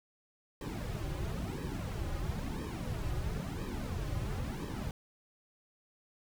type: noise with flanger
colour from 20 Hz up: brown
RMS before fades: -37 dBFS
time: 0.61-4.91 s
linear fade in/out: 2 ms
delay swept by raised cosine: 1.4 to 4.5 ms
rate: 0.99 Hz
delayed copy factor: -0.8
effects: none